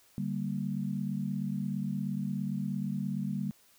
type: chord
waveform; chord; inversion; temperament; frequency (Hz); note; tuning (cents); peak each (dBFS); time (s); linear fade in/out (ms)
sine; G minor; second; equal; 146.83 / 196 / 233.1; D3 / G3 / Bb3; 0 / 0 / 0; -36 / -33 / -37; 0.18-3.51; 0
effects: white hiss -63 dBFS RMS until 3.78 s